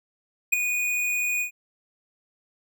square tone with ADSR envelope, 2466 Hz, D#7, 16 cents flat, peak -14 dBFS, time 0.52-1.51 s, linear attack 15 ms, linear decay 6 ms, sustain -10 dB, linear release 100 ms, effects none

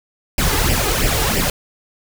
pink noise with flanger, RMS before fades -17 dBFS, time 0.38-1.5 s, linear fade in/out 2 ms, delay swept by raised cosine 0.38 to 2.48 ms, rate 3 Hz, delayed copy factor +0.7, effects none

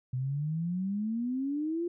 sine exponential sweep, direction up, 124.7 to 352.5 Hz, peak -29 dBFS, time 0.13-1.88 s, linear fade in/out 5 ms, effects none

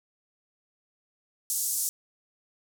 white band-pass noise, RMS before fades -29 dBFS, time 1.5-1.89 s, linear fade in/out 0 ms, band 6100 to 13000 Hz, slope 24 dB/octave, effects none

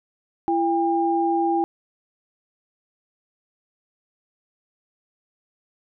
sine tone pair together, 336.3 / 802.4 Hz, E4 / G5, +35 / +40 cents, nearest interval octave + minor third, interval 1505 cents, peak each -21 dBFS, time 0.48-1.64 s, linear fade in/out 0 ms, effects none

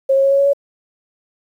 sine tone with pitch steps, 539 / 543.7 / 548.4 / 553.2 / 558 / 562.9 Hz, C#5 / C#5 / C#5 / C#5 / C#5 / C#5, -49 / -34 / -19 / -4 / +11 / +26 cents, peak -10 dBFS, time 0.09-0.534 s, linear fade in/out 10 ms, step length 74 ms, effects 8-bit

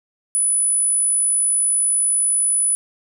sine tone, 9950 Hz, D#9, 1 cent flat, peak -15 dBFS, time 0.35-2.75 s, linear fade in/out 0 ms, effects none

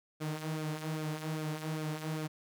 sawtooth tone with flanger, 155.56 Hz, D#3, in tune, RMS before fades -37 dBFS, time 0.2-2.28 s, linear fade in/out 20 ms, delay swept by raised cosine 1 to 6.4 ms, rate 2.5 Hz, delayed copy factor -0.55, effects none

